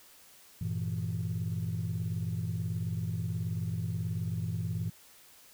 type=chord; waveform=sine; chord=E diminished; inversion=first; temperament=equal; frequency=98 / 116.54 / 164.81 Hz; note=G2 / Bb2 / E3; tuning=0 / 0 / 0 cents; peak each=-34 dBFS; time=0.61-4.9 s; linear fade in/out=5 ms; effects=tanh soft clip ceiling -25 dBFS + white hiss -57 dBFS RMS until 5.53 s